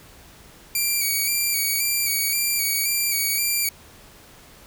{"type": "tone with vibrato", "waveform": "5% pulse", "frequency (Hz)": 2310, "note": "D7", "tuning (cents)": -29, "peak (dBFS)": -11, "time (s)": [0.75, 3.69], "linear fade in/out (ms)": 2, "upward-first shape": "square", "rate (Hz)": 1.9, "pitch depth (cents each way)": 42, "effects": ["pink hiss -48 dBFS RMS until 4.66 s"]}